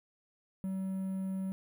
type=tone with quantisation; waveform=triangle; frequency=190.5 Hz; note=G3; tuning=49 cents flat; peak=-31 dBFS; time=0.64-1.52 s; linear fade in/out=0 ms; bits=10; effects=none